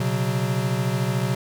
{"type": "chord", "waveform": "square", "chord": "B suspended second", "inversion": "none", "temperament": "equal with one note detuned", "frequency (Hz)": [123.47, 137.16, 185], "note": ["B2", "C#3", "F#3"], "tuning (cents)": [0, -18, 0], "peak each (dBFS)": [-25, -27, -28], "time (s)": [0, 1.35], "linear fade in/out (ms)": 5, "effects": []}